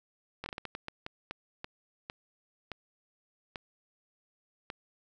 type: slowing click train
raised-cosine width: 0.3 ms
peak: -22 dBFS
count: 15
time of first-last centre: 0.44-4.701 s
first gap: 21 ms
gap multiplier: 1.36
effects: none